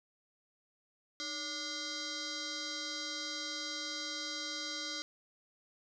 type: tone with frequency modulation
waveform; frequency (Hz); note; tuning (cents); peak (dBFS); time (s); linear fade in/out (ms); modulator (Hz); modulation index
sine; 307.5; D#4; -20; -37; 1.2-5.02; 0; 876; 6.4
effects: none